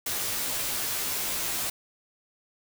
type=noise with comb filter; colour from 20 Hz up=white; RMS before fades=-30 dBFS; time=0.06-1.7 s; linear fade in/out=5 ms; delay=14 ms; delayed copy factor=-0.8; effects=none